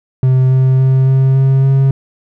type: tone with pitch steps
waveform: triangle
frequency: 129.7 / 130.83 / 131.97 / 133.12 / 134.27 / 135.44 Hz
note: C3 / C3 / C3 / C3 / C3 / C#3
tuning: -15 / 0 / +15 / +30 / +45 / -40 cents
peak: -5 dBFS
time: 0.23-1.91 s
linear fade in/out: 2 ms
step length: 280 ms
effects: none